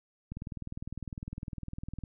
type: click train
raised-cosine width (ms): 5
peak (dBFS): -26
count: 35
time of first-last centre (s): 0.32-2.037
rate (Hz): 19.8
effects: none